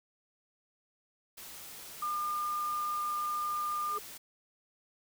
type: noise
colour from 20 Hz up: white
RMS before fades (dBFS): -47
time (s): 1.37-4.18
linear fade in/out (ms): 10
type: tone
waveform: sine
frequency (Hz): 1206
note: D6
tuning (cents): +46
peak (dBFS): -31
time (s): 2.02-3.98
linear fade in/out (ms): 5
type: tone with exponential growth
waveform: triangle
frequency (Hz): 421.5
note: G#4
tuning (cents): +26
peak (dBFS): -36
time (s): 3.81-3.99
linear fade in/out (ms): 5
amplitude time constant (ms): 37
effects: none